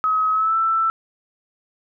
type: tone with pitch glide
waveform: sine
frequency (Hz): 1275 to 1328.4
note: D#6 to E6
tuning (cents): +42 to +13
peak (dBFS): -16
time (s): 0.04-0.9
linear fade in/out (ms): 0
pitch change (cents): +71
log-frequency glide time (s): 0.32-0.56
effects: none